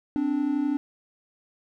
triangle tone pair together, 260.7 / 292.6 Hz, C4 / D4, -6 / -6 cents, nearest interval major second, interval 200 cents, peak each -26 / -22 dBFS, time 0.16-0.77 s, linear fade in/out 0 ms, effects none

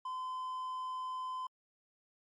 triangle tone, 1024 Hz, C6, 38 cents flat, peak -35 dBFS, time 0.05-1.47 s, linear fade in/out 5 ms, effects MP3 48 kbps

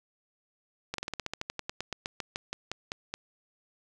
slowing click train, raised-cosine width 0.2 ms, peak -16 dBFS, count 21, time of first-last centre 0.94-3.14 s, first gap 43 ms, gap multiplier 1.09, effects none

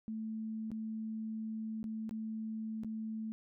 sine tone with dropouts, 220 Hz, A3, in tune, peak -37 dBFS, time 0.08-3.32 s, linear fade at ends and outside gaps 0 ms, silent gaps 0.705-0.716 / 1.83-1.841 / 2.093-2.11 / 2.835-2.846 s, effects none

